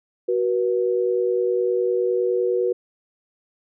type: tone pair together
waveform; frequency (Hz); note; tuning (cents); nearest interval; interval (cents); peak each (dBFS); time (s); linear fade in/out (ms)
sine; 373.1 / 482.9; F#4 / B4; +14 / -39; major third; 447; -21; 0.28-2.73; 10
effects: none